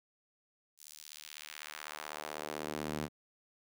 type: tone with high-pass filter sweep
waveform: sawtooth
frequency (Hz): 76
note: D#2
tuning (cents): -40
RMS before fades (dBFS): -43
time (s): 0.77-3.09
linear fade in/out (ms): 50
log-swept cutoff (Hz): 7200 to 170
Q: 0.99
effects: none